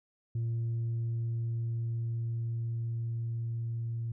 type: tone with level ramp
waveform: sine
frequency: 115.7 Hz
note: A#2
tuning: 13 cents flat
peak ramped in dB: -27 to -31 dBFS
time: 0.35-4.12 s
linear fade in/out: 5 ms
effects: tanh soft clip ceiling -28 dBFS